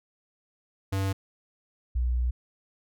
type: tone pair in turn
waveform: square / sine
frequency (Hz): 96.9 / 61.04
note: G2 / B1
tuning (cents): -20 / -20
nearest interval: minor sixth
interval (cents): 800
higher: first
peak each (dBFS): -26 / -23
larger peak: second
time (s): 0.92-1.13 / 1.95-2.31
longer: second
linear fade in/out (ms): 10
effects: none